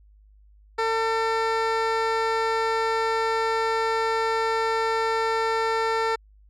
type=tone with low-pass filter; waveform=15% pulse; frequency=450 Hz; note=A4; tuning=39 cents sharp; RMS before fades=-24 dBFS; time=0.78-6.16 s; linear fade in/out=10 ms; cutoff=5000 Hz; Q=0.51; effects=added 51 Hz sine -51 dBFS peak until 6.49 s